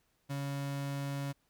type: tone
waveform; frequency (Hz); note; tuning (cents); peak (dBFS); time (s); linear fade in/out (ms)
35% pulse; 140; C#3; +18; -33; 0.29-1.33; 20
effects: pink hiss -75 dBFS RMS until 1.49 s